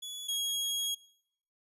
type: tone pair in turn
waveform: sawtooth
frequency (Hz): 3401 / 3302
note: G#7 / G#7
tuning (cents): +40 / -11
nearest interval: minor second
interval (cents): 51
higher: first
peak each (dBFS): -36 / -27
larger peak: second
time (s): 0.02-0.28 / 0.28-0.95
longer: second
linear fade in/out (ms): 10
effects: noise-tail reverb RT60 0.7 s tail -23 dB re dry + resampled to 32000 Hz